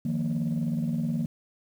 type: chord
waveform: sine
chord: Eb suspended second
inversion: none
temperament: equal with one note detuned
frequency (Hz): 155.56 / 174.61 / 231.5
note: Eb3 / F3 / Bb3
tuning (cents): 0 / 0 / -12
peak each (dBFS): -28 / -30 / -27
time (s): 0.05-1.26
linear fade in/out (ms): 5
effects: tanh soft clip ceiling -21 dBFS + 9-bit